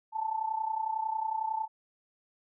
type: tone with amplitude modulation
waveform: sine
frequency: 880 Hz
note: A5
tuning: in tune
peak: -26 dBFS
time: 0.12-1.68 s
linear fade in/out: 50 ms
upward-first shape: sine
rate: 31 Hz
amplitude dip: 75%
effects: none